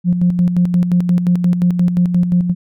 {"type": "tone with tremolo", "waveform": "sine", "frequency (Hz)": 176.9, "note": "F3", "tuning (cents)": 23, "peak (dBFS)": -8, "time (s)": [0.04, 2.55], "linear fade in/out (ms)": 50, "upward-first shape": "square", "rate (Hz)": 5.7, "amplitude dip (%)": 55, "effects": ["tanh soft clip ceiling -4 dBFS"]}